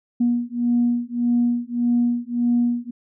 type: beating tone pair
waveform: sine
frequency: 239.1 / 240.8 Hz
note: A#3 / B3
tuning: +44 / -44 cents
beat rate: 1.7 Hz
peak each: -20 dBFS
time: 0.2-2.91 s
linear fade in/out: 10 ms
effects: tanh soft clip ceiling -10 dBFS